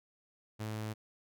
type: tone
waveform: sawtooth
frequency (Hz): 108.3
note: A2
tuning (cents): -27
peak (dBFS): -33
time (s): 0.59-0.94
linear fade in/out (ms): 20
effects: none